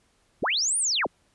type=linear two-way sweep; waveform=sine; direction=up then down; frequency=41.2 to 9610 to 41.2 Hz; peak=-22 dBFS; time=0.42-1.07 s; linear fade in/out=10 ms; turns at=0.78 s; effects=pink hiss -66 dBFS RMS until 1.34 s + resampled to 24000 Hz